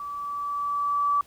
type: tone with level ramp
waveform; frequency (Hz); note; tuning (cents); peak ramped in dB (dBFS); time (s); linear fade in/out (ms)
sine; 1153; D6; -32; -32 to -19; 0-1.21; 2
effects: pink hiss -56 dBFS RMS until 1.26 s